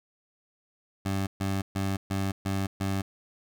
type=tone bursts; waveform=20% pulse; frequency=97 Hz; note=G2; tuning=18 cents flat; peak=-22 dBFS; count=6; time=1.05-3.02 s; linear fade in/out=10 ms; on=220 ms; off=130 ms; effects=none